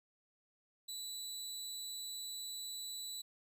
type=tone with amplitude modulation; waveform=25% pulse; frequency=3956 Hz; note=B7; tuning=2 cents sharp; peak=-37 dBFS; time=0.88-3.22 s; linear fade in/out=10 ms; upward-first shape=sine; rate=240 Hz; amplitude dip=35%; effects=none